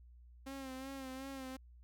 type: tone with vibrato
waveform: sawtooth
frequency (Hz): 266.2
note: C4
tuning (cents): +30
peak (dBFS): -40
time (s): 0.46-1.57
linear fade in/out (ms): 10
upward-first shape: sine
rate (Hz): 2.7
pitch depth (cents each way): 45
effects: added 60 Hz sine -56 dBFS peak until 1.83 s